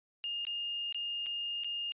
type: tone with dropouts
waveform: sine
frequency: 2829 Hz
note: F7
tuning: 22 cents sharp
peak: -34 dBFS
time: 0.24-1.92 s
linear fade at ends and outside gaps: 0 ms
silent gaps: 0.451-0.469 / 0.925-0.946 / 1.261-1.266 / 1.636-1.645 s
effects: resampled to 8000 Hz